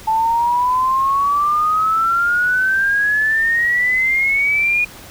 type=exponential sweep; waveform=sine; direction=up; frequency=874 to 2459 Hz; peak=-13 dBFS; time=0.07-4.85 s; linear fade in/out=10 ms; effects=pink hiss -38 dBFS RMS until 5.1 s